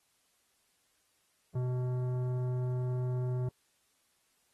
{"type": "tone with tanh clipping", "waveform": "sine", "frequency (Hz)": 125.6, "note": "B2", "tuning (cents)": 30, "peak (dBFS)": -32, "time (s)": [1.55, 3.49], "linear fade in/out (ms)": 5, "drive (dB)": 13, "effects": ["white hiss -73 dBFS RMS until 4.53 s", "AAC 32 kbps"]}